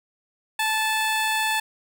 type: tone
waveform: 15% pulse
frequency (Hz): 874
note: A5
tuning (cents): -12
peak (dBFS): -15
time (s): 0.59-1.6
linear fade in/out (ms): 5
effects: none